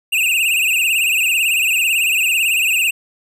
square tone with vibrato, 2641 Hz, E7, 3 cents sharp, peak -14 dBFS, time 0.12-2.91 s, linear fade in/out 10 ms, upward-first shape triangle, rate 18 Hz, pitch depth 140 cents each way, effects none

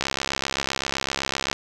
click train, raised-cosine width 0.2 ms, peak -6 dBFS, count 104, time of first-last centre 0.01-1.529 s, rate 67.8 Hz, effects none

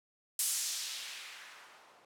violet noise with low-pass filter sweep, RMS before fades -40 dBFS, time 0.39-2.05 s, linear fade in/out 2 ms, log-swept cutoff 9900 to 640 Hz, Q 1.1, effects none

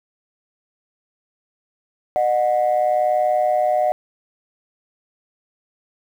sine tone pair together, 610 / 730.9 Hz, D#5 / F#5, -34 / -21 cents, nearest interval minor third, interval 313 cents, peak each -17 dBFS, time 2.16-3.92 s, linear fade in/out 0 ms, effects tanh soft clip ceiling -10 dBFS + 8-bit

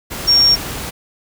sine tone in noise, 5540 Hz, F8, 15 cents flat, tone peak -8 dBFS, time 0.27-0.56 s, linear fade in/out 20 ms, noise pink, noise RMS -26 dBFS, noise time 0.1-0.91 s, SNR +15 dB, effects none

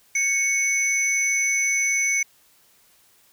sine tone pair together, 2217 / 6061 Hz, C#7 / F#8, 0 / +41 cents, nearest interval octave + perfect fourth, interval 1741 cents, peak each -19 / -21 dBFS, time 0.15-2.23 s, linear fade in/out 5 ms, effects tanh soft clip ceiling -16 dBFS + white hiss -58 dBFS RMS until 3.32 s

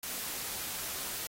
white noise, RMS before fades -38 dBFS, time 0.03-1.27 s, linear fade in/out 2 ms, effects AAC 48 kbps

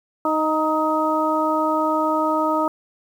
harmonic tone with a mistuned harmonic, 311.1 Hz, D#4, in tune, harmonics 1 / 2 / 3 / 4, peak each -23 / -23 / -23 / -23 dBFS, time 0.25-2.68 s, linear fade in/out 2 ms, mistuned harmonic 4, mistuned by +21 cents, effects 8-bit

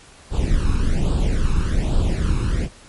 brown noise with flanger, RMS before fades -18 dBFS, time 0.3-2.69 s, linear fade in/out 50 ms, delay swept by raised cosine 0.24 to 0.78 ms, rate 1.2 Hz, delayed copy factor +0.95, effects pink hiss -46 dBFS RMS until 2.88 s + MP3 48 kbps

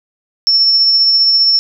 sine tone with tremolo, 5400 Hz, E8, 41 cents sharp, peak -6 dBFS, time 0.47-1.59 s, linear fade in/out 0 ms, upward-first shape triangle, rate 15 Hz, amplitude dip 30%, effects none

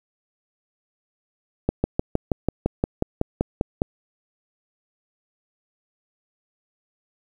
slowing click train, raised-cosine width 2 ms, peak -6 dBFS, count 13, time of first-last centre 1.69-3.819 s, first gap 150 ms, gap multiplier 1.03, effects 8-bit

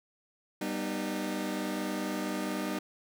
sawtooth chord, G augmented, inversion none, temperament just, 196 / 245 / 306.2 Hz, G3 / B3 / D#4, 0 / -14 / -28 cents, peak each -32 / -34 / -31 dBFS, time 0.61-2.79 s, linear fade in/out 5 ms, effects none

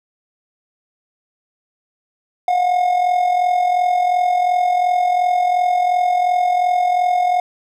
triangle tone with amplitude modulation, 720 Hz, F#5, 47 cents flat, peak -9 dBFS, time 2.48-7.4 s, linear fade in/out 2 ms, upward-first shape sine, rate 42.8 Hz, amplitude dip 55%, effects none

